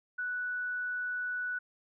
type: tone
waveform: sine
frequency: 1480 Hz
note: F#6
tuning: in tune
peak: -32 dBFS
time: 0.18-1.59 s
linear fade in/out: 10 ms
effects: none